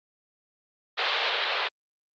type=band-pass noise; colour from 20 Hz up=white; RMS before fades=-27 dBFS; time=0.97-1.69 s; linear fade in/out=20 ms; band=420 to 4100 Hz; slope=48 dB/octave; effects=Opus 48 kbps